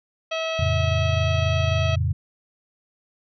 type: harmonic tone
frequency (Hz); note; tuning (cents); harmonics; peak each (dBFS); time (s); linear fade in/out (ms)
647; E5; -32; 1 / 2 / 3 / 4 / 5 / 6 / 7 / 9; -26 / -33 / -38 / -31 / -33 / -41 / -43 / -45; 0.31-1.96; 10
type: chord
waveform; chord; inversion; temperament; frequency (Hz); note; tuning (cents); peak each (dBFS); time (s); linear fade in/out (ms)
sine; F augmented; none; equal with one note detuned; 87.31 / 111.09 / 138.59; F2 / A2 / C#3; 0 / +17 / 0; -22 / -25 / -26; 0.59-2.13; 5
effects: none